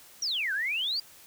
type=exponential two-way sweep; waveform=sine; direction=down then up; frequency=5920 to 1500 to 4846 Hz; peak=-27 dBFS; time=0.22-1 s; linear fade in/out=5 ms; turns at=0.53 s; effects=white hiss -53 dBFS RMS until 1.26 s